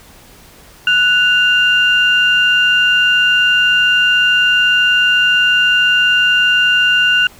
sine tone pair together, 1478.2 / 2794 Hz, F#6 / F7, -2 / 0 cents, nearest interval major seventh, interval 1102 cents, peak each -11 dBFS, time 0.87-7.27 s, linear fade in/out 2 ms, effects tanh soft clip ceiling -2 dBFS + pink hiss -42 dBFS RMS until 7.39 s

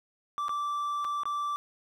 triangle tone with dropouts, 1168 Hz, D6, 10 cents flat, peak -27 dBFS, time 0.38-1.56 s, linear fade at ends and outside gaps 0 ms, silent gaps 0.483-0.493 / 1.045-1.049 / 1.234-1.255 s, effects none

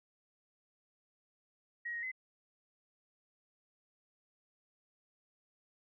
sine tone with pitch steps, 1895 / 1875 / 2039 Hz, A#6 / A#6 / C7, +28 / +10 / -45 cents, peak -37 dBFS, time 1.85-2.117 s, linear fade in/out 10 ms, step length 89 ms, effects none

